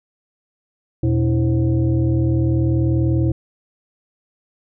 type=tone with frequency modulation; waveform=sine; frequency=122.6 Hz; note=B2; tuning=12 cents flat; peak=-14 dBFS; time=1.03-3.32 s; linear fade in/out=5 ms; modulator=205 Hz; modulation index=1.1; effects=none